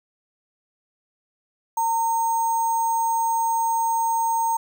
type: tone with sample-and-hold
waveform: sine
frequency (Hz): 915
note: A#5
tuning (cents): -32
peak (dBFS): -19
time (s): 1.77-4.57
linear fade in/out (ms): 5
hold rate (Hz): 7350
effects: none